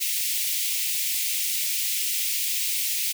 white high-pass noise, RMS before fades -26 dBFS, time 0-3.13 s, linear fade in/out 20 ms, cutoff 2100 Hz, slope 48 dB/octave, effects none

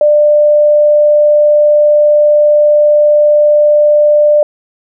sine tone, 595 Hz, D5, 22 cents sharp, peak -4 dBFS, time 0.01-4.43 s, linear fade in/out 2 ms, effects none

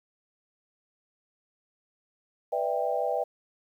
sine chord, E minor seventh, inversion second, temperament just, 494.4 / 593.3 / 659.3 / 791.1 Hz, B4 / D5 / E5 / G5, +2 / +18 / 0 / +16 cents, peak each -31 dBFS, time 2.52-3.24 s, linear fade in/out 10 ms, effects 10-bit

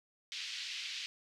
pink band-pass noise, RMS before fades -42 dBFS, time 0.32-1.06 s, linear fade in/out 0 ms, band 2400 to 5100 Hz, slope 24 dB/octave, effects none

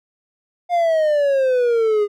triangle exponential sweep, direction down, 711 to 406.9 Hz, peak -12 dBFS, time 0.69-2.08 s, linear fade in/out 50 ms, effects none

